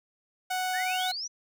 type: tone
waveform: sawtooth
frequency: 740 Hz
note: F#5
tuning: in tune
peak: -24 dBFS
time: 0.5-1.12 s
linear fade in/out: 10 ms
type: exponential sweep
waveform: sine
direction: up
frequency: 1661.2 to 6070 Hz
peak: -32 dBFS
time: 0.73-1.28 s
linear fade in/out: 20 ms
effects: none